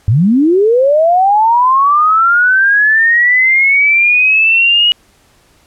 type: linear sweep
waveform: sine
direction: up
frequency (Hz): 94.2 to 2911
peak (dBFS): -6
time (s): 0.08-4.92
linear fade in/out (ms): 0
effects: pink hiss -50 dBFS RMS until 5.66 s + low-pass 12000 Hz 12 dB/octave